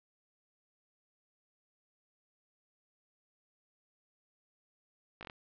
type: slowing click train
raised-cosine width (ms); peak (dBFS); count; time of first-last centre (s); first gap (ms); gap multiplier
0.3; -28; 5; 5.21-5.299; 18; 1.14
effects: low-pass 4000 Hz 12 dB/octave